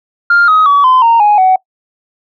sine tone with pitch steps, 1400 / 1261.8 / 1137.2 / 1024.9 / 923.7 / 832.4 / 750.2 Hz, F6 / D#6 / C#6 / C6 / A#5 / G#5 / F#5, +4 / +24 / +44 / -36 / -16 / +4 / +24 cents, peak -3 dBFS, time 0.3-1.56 s, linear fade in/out 5 ms, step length 180 ms, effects noise-tail reverb RT60 0.1 s tail -22 dB re dry + tanh soft clip ceiling -2 dBFS

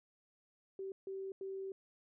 sine tone bursts at uneven times, 385.8 Hz, G4, 28 cents flat, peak -40 dBFS, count 3, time 0.79-0.92 / 1.07-1.32 / 1.41-1.72 s, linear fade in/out 2 ms, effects none

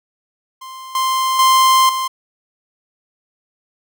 45% pulse tone with level steps, 1046.5 Hz, C6, in tune, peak -31 / -15 / -9 / -18 dBFS, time 0.61-2.08 s, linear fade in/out 10 ms, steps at 0.95 / 1.39 / 1.89 s, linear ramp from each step 2 ms, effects none

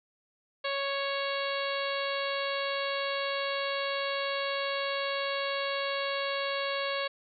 harmonic tone, 554.4 Hz, C#5, in tune, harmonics 1 / 2 / 3 / 4 / 5 / 6 / 7 / 8, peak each -33 / -36 / -38 / -39 / -40 / -41 / -41 / -42 dBFS, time 0.64-7.08 s, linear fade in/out 10 ms, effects none

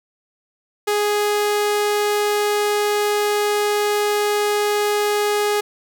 sawtooth tone, 415.3 Hz, G#4, in tune, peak -13 dBFS, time 0.87-5.61 s, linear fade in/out 10 ms, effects none

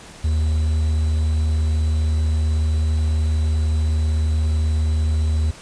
triangle tone with quantisation, 77.78 Hz, D#2, in tune, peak -14 dBFS, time 0.24-5.51 s, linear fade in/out 5 ms, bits 7, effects pink hiss -41 dBFS RMS until 5.61 s + resampled to 22050 Hz

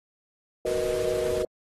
sine chord, B major seventh, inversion second, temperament equal, 370 / 466.2 / 493.9 / 622.3 Hz, F#4 / A#4 / B4 / D#5, 0 / 0 / 0 / 0 cents, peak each -30 dBFS, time 0.65-1.45 s, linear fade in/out 2 ms
pink noise, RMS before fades -38 dBFS, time 0.66-1.43 s, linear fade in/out 5 ms
clicks, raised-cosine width 3 ms, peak -31 dBFS, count 5, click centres 1.078 / 1.174 / 1.274 / 1.312 / 1.38 s
effects AAC 32 kbps

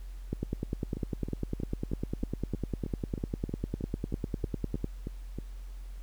two click trains, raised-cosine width 3 ms, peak -18 / -23 dBFS, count 46 / 15, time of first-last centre 0.33-4.844 / 0.97-5.386 s, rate 9.97 / 3.17 Hz, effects added 44 Hz sine -39 dBFS peak until 6.02 s + pink hiss -61 dBFS RMS until 6.02 s

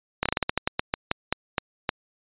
slowing click train, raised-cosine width 0.3 ms, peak -6 dBFS, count 15, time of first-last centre 0.23-1.892 s, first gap 26 ms, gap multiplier 1.21, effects resampled to 8000 Hz

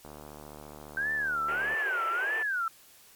click train, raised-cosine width 1 ms, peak -31 dBFS, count 127, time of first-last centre 0.05-1.739 s, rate 74.6 Hz
sine tone with vibrato, 1534 Hz, G6, 38 cents flat, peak -27 dBFS, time 0.97-2.68 s, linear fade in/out 2 ms, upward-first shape sine, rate 1.6 Hz, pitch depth 250 cents each way
pink band-pass noise, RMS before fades -39 dBFS, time 1.48-2.43 s, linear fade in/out 5 ms, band 350 to 3000 Hz, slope 96 dB/octave
effects white hiss -56 dBFS RMS until 3.15 s + MP3 96 kbps

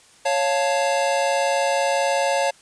square chord, Db augmented, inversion none, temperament equal, 554.4 / 698.5 / 880 Hz, Db5 / F5 / A5, 0 / 0 / 0 cents, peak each -22 / -25 / -25 dBFS, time 0.25-2.51 s, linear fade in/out 10 ms, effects white hiss -52 dBFS RMS until 2.61 s + resampled to 22050 Hz

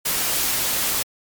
white noise, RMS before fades -22 dBFS, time 0.05-1.03 s, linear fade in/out 10 ms, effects MP3 96 kbps

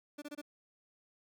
30% pulse tone bursts, 293.7 Hz, D4, in tune, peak -39 dBFS, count 4, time 0.18-0.416 s, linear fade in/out 10 ms, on 41 ms, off 24 ms, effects none

